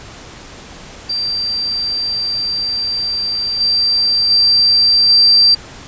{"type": "tone with level steps", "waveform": "sine", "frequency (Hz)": 4699, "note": "D8", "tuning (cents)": 0, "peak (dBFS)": [-16, -11, -8, -6], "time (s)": [1.09, 5.55], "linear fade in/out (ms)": 10, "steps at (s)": [3.6, 4.3, 5.09], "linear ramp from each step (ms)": 10, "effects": ["pink hiss -35 dBFS RMS until 5.87 s", "resampled to 16000 Hz"]}